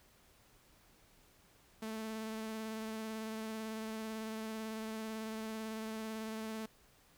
sawtooth tone with vibrato, 220 Hz, A3, in tune, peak -36 dBFS, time 1.82-6.66 s, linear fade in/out 5 ms, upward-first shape sine, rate 18 Hz, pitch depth 17 cents each way, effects pink hiss -66 dBFS RMS until 7.17 s

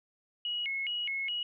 sine tone with vibrato, 2517 Hz, D#7, 19 cents sharp, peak -31 dBFS, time 0.45-1.43 s, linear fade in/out 2 ms, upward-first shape square, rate 2.4 Hz, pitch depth 250 cents each way, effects none

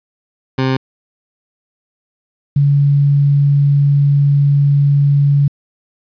20% pulse / sine tone pair in turn, 131.6 / 142.16 Hz, C3 / C#3, +10 / +44 cents, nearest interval minor second, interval 134 cents, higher second, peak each -8 dBFS, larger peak neither, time 0.58-0.77 / 2.56-5.48 s, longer second, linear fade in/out 5 ms, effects resampled to 11025 Hz + 8-bit

